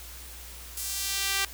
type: tone with high-pass filter sweep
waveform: sawtooth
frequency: 392 Hz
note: G4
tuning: in tune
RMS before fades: -30 dBFS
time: 0.77-1.45 s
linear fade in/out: 2 ms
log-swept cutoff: 8300 to 1800 Hz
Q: 0.74
effects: added 60 Hz sine -45 dBFS peak until 1.53 s + white hiss -45 dBFS RMS until 1.53 s